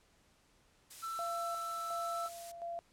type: noise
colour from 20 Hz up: blue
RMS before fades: -47 dBFS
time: 0.9-2.52 s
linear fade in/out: 10 ms
type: tone with pitch glide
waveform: triangle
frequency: 1334 to 1324 Hz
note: E6 to E6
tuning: +20 to +7 cents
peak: -36 dBFS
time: 1.02-2.29 s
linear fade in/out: 20 ms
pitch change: -13 cents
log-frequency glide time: 1.23-1.88 s
type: tone with tremolo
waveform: sine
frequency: 684 Hz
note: F5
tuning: 36 cents flat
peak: -38 dBFS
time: 1.19-2.79 s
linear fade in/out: 0 ms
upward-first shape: square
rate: 1.4 Hz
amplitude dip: 60%
effects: pink hiss -69 dBFS RMS until 2.92 s + low-pass 10000 Hz 12 dB/octave